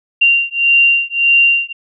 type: beating tone pair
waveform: sine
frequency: 2770 / 2771.7 Hz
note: F7 / F7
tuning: -15 / -14 cents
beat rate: 1.7 Hz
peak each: -12 dBFS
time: 0.21-1.73 s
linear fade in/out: 10 ms
effects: none